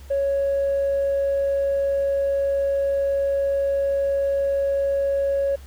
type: tone with tanh clipping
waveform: triangle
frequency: 554.4 Hz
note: C#5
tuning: in tune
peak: -19 dBFS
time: 0.1-5.56 s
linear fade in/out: 10 ms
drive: 5 dB
effects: added 68 Hz sine -39 dBFS peak until 5.66 s + pink hiss -51 dBFS RMS until 5.66 s